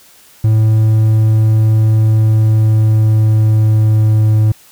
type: tone with pitch glide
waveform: triangle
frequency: 109.5 to 108.18 Hz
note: A2 to A2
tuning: -8 to -29 cents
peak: -5 dBFS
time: 0.44-4.52 s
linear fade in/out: 5 ms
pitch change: -21 cents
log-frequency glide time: 2.12-4.35 s
effects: white hiss -44 dBFS RMS until 4.71 s